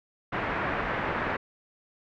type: low-pass noise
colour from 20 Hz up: white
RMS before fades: -30 dBFS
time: 0.32-1.37 s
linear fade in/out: 10 ms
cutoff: 1900 Hz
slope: 24 dB/octave
effects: none